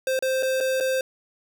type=tone with dropouts; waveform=square; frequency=523.3 Hz; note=C5; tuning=in tune; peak=-22 dBFS; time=0.07-1.01 s; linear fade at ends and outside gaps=2 ms; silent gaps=0.191-0.224 / 0.426-0.43 / 0.604-0.608 / 0.802-0.807 s; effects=none